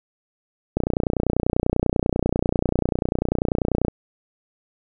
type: click train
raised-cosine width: 2 ms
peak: -6 dBFS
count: 95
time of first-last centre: 0.77-3.883 s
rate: 30.2 Hz
effects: none